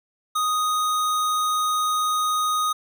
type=tone; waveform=square; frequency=1244.5 Hz; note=D#6; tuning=in tune; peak=-21 dBFS; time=0.35-2.73 s; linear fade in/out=10 ms; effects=none